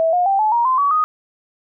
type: tone with pitch steps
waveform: sine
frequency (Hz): 652 / 715.1 / 784.4 / 860.3 / 943.6 / 1035 / 1135.2 / 1245.1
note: E5 / F5 / G5 / A5 / A#5 / C6 / C#6 / D#6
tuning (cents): -19 / +41 / +1 / -39 / +21 / -19 / +41 / +1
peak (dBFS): -13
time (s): 0-1.04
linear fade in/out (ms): 0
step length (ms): 130
effects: none